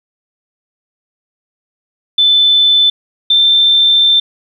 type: tone pair in turn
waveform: sine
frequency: 3520 / 3563 Hz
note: A7 / A7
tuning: 0 / +21 cents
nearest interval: unison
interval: 21 cents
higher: second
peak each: -6 dBFS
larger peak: neither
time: 2.18-2.9 / 3.3-4.2 s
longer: second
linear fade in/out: 5 ms
effects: 8-bit